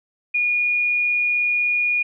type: tone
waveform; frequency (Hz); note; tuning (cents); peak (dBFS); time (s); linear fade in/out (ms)
sine; 2441; D#7; -34; -17; 0.34-2.03; 10
effects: none